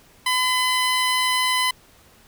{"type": "tone", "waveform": "15% pulse", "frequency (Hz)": 1012, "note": "B5", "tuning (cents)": 42, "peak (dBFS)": -12, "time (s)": [0.26, 1.71], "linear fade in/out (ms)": 5, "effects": ["pink hiss -53 dBFS RMS until 2.27 s"]}